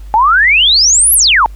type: exponential two-way sweep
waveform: sine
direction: up then down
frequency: 834 to 11840 to 834 Hz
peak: -5 dBFS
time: 0.14-1.46 s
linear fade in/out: 0 ms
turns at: 1.14 s
effects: added 50 Hz sine -26 dBFS peak until 1.55 s + pink hiss -48 dBFS RMS until 1.55 s